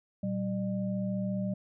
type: tone cluster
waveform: sine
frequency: 116.8 / 191.3 / 603 Hz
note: A#2 / G3 / D5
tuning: +4 / -42 / +46 cents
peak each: -38 / -30 / -39 dBFS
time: 0.23-1.54 s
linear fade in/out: 5 ms
effects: none